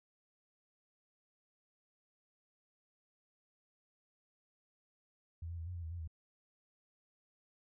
sine tone with pitch steps, 83.3 / 85.3 / 82 / 90.1 / 85.9 / 80.6 / 86.7 / 80.3 Hz, E2 / F2 / E2 / F#2 / F2 / E2 / F2 / E2, +19 / -40 / -9 / -45 / -28 / -38 / -12 / -45 cents, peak -40 dBFS, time 5.42-6.076 s, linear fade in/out 5 ms, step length 82 ms, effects none

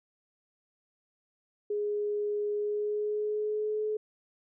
sine tone with pitch glide, 415.3 to 428 Hz, G#4 to A4, 0 to -48 cents, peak -28 dBFS, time 1.7-3.97 s, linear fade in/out 5 ms, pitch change +52 cents, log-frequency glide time 2.54-3.84 s, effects none

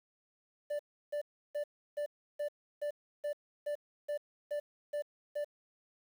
triangle tone bursts, 587.3 Hz, D5, in tune, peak -31 dBFS, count 12, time 0.7-5.446 s, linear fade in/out 10 ms, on 93 ms, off 330 ms, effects 10-bit

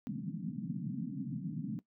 pink band-pass noise, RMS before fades -39 dBFS, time 0.07-1.79 s, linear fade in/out 0 ms, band 130 to 280 Hz, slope 96 dB/octave, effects noise-tail reverb RT60 0.1 s tail -18 dB re dry

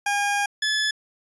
20% pulse tone pair in turn, 812 / 1720.6 Hz, G#5 / A6, -39 / -39 cents, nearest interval octave + minor second, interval 1300 cents, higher second, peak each -16 dBFS, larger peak neither, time 0.06-0.46 / 0.62-0.91 s, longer first, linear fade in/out 5 ms, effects resampled to 24000 Hz

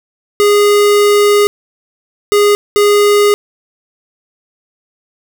square tone bursts at uneven times, 411.7 Hz, G#4, 15 cents flat, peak -7 dBFS, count 3, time 0.4-1.47 / 2.32-2.55 / 2.76-3.34 s, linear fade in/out 0 ms, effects none

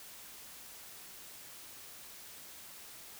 silence, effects white hiss -51 dBFS RMS until 3.19 s

